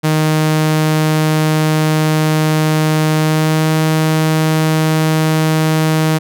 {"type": "tone with pitch glide", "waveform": "sawtooth", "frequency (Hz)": [155.56, 157.46], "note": ["D#3", "D#3"], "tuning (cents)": [0, 21], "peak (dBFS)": -7, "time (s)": [0.03, 6.19], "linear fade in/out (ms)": 20, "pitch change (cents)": 21, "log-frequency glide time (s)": [3.18, 3.69], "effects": []}